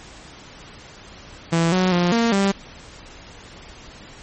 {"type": "tone with pitch steps", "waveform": "sawtooth", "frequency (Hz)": [166.5, 184.6, 175.7, 231.9, 197], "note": ["E3", "F#3", "F3", "A#3", "G3"], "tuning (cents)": [18, -4, 11, -9, 9], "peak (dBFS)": -12, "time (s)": [1.52, 2.52], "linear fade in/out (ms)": 10, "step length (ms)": 200, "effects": ["pink hiss -42 dBFS RMS until 4.22 s", "MP3 32 kbps"]}